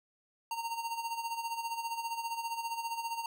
square tone with tremolo, 923 Hz, A#5, 17 cents flat, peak -33 dBFS, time 0.51-3.26 s, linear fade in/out 2 ms, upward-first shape sine, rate 15 Hz, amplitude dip 65%, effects none

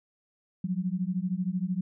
sine beating tone pair, 176.8 / 189.8 Hz, F3 / F#3, +22 / +44 cents, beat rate 13 Hz, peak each -30 dBFS, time 0.64-1.81 s, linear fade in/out 5 ms, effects none

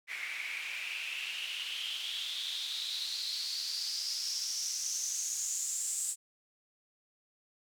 white noise with band-pass filter sweep, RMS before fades -37 dBFS, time 0.07-6.16 s, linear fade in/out 50 ms, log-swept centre 2100 to 7900 Hz, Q 6.7, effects none

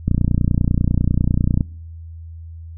click train, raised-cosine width 5 ms, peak -4 dBFS, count 47, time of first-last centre 0.08-1.608 s, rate 30.1 Hz, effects noise-tail reverb RT60 0.8 s tail -25 dB re dry + added 82 Hz sine -32 dBFS peak until 2.77 s

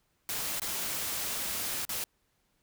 white noise with dropouts, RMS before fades -34 dBFS, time 0.29-2.04 s, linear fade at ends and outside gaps 1 ms, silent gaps 0.598-0.618 / 1.851-1.892 s, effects pink hiss -74 dBFS RMS until 2.62 s

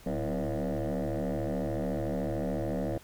sine tone with frequency modulation, 182.6 Hz, F#3, 23 cents flat, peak -26 dBFS, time 0.06-2.98 s, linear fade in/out 5 ms, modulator 73.7 Hz, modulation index 6.4, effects tanh soft clip ceiling -28 dBFS + pink hiss -55 dBFS RMS until 3.03 s

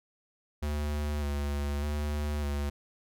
square tone with vibrato, 73 Hz, D2, 10 cents flat, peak -30 dBFS, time 0.62-2.7 s, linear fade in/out 10 ms, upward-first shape square, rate 0.83 Hz, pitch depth 26 cents each way, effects none

